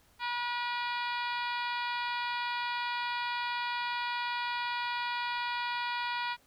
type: harmonic tone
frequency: 482.7 Hz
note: B4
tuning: 40 cents flat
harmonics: 2 / 3 / 4 / 5 / 6 / 7 / 8 / 9 / 10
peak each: -34 / -39 / -41 / -40 / -47 / -44 / -47 / -47 / -50 dBFS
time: 0.19-6.37 s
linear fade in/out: 50 ms
effects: pink hiss -65 dBFS RMS until 6.46 s